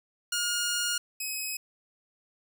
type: tone pair in turn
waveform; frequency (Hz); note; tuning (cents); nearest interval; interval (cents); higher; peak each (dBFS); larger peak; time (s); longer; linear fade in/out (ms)
10% pulse; 1427 / 2543; F6 / D#7; +37 / +37; minor seventh; 1000; second; -19 / -23; first; 0.32-0.98 / 1.2-1.57; first; 5
effects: none